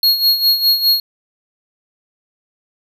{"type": "tone with tremolo", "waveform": "square", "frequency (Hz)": 4300, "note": "C8", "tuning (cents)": 47, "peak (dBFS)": -9, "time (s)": [0.03, 1], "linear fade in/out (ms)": 2, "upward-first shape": "sine", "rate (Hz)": 4.9, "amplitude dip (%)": 70, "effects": []}